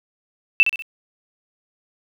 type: tone with echo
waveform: sine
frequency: 2657 Hz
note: E7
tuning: 13 cents sharp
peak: -8 dBFS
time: 0.6-0.63 s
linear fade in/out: 0 ms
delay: 64 ms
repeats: 3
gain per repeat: -7 dB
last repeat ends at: 0.822 s
effects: 8-bit